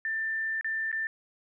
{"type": "tone with dropouts", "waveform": "sine", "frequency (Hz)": 1782, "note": "A6", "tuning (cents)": 22, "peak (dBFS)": -28, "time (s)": [0.05, 1.07], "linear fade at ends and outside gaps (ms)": 1, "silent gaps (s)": [[0.611, 0.645], [0.916, 0.927]], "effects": []}